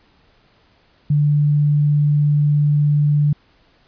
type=tone; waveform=sine; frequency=147.2 Hz; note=D3; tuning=4 cents sharp; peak=-12 dBFS; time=1.1-3.33 s; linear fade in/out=5 ms; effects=pink hiss -56 dBFS RMS until 3.87 s + resampled to 11025 Hz